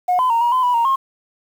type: tone with pitch steps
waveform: sine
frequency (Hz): 723 / 1015 / 924 / 954 / 1021 / 982 / 931 / 1073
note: F#5 / B5 / A#5 / A#5 / C6 / B5 / A#5 / C6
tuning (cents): -40 / +47 / -16 / +40 / -43 / -10 / -2 / +43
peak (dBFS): -12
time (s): 0.08-0.96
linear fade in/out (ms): 10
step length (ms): 110
effects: tanh soft clip ceiling -10 dBFS + 7-bit